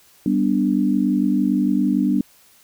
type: chord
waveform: sine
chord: G major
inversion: none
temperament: equal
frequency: 196 / 246.9 / 293.7 Hz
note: G3 / B3 / D4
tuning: 0 / 0 / 0 cents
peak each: -20 dBFS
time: 0.26-2.21 s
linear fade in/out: 2 ms
effects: white hiss -53 dBFS RMS until 2.63 s